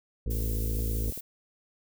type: harmonic tone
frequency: 55 Hz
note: A1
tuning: in tune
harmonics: 1 / 2 / 4 / 5 / 6 / 7 / 8 / 9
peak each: -28 / -34 / -41 / -45 / -46 / -49 / -44 / -47 dBFS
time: 0.26-1.11 s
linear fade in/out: 5 ms
type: noise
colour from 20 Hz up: violet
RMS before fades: -39 dBFS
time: 0.3-1.21 s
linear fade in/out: 10 ms
type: clicks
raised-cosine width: 2 ms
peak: -29 dBFS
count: 4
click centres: 0.792 / 1.083 / 1.123 / 1.176 s
effects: none